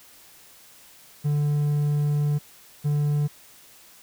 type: tone pair in turn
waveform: triangle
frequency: 146.9 / 146.9 Hz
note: D3 / D3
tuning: +1 / +1 cents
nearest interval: unison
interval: 0 cents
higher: neither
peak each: -18 dBFS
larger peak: neither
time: 1.24-2.39 / 2.84-3.28 s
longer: first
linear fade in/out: 20 ms
effects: white hiss -51 dBFS RMS until 4.02 s